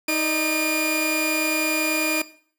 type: tone cluster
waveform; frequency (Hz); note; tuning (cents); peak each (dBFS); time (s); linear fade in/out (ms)
sawtooth; 314.1 / 598 / 2420; D#4 / D5 / D#7; +16 / +31 / -49; -21 / -28 / -19; 0.08-2.22; 5
effects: noise-tail reverb RT60 0.5 s tail -17 dB re dry